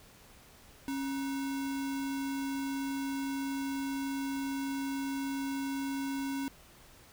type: tone with sample-and-hold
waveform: sine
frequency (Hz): 273.3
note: C#4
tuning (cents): -24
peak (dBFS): -32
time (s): 0.88-6.48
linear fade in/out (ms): 0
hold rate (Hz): 1225
effects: pink hiss -57 dBFS RMS until 7.12 s